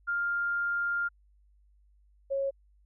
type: tone pair in turn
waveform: sine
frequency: 1401 / 548.2 Hz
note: F6 / C#5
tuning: +5 / -19 cents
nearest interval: octave + major third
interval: 1624 cents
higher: first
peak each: -27 dBFS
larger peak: neither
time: 0.07-1.09 / 2.3-2.51 s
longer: first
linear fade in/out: 20 ms
effects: added 50 Hz sine -60 dBFS peak until 2.85 s